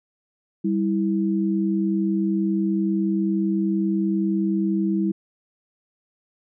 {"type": "tone pair together", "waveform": "sine", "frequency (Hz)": [195.9, 326.3], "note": ["G3", "E4"], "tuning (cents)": [-1, -18], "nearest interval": "major sixth", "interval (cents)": 883, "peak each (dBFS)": [-21, -23], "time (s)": [0.64, 5.12], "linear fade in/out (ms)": 10, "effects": []}